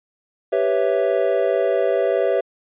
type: chord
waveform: triangle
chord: C# half-diminished seventh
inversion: second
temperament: equal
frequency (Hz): 392 / 493.9 / 554.4 / 659.3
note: G4 / B4 / C#5 / E5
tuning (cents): 0 / 0 / 0 / 0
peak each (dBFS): -20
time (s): 0.52-2.41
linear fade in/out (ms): 10
effects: resampled to 8000 Hz